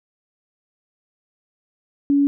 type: tone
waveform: sine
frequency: 282.8 Hz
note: C#4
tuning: 35 cents sharp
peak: -13 dBFS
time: 2.1-2.27 s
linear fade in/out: 0 ms
effects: none